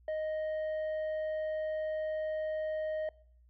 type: tone with tanh clipping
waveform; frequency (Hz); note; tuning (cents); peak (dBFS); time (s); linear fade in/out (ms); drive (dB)
sine; 622.3; D#5; 0; -33; 0.08-3.09; 2; 5
effects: noise-tail reverb RT60 0.6 s tail -23 dB re dry + added 60 Hz sine -59 dBFS peak until 3.49 s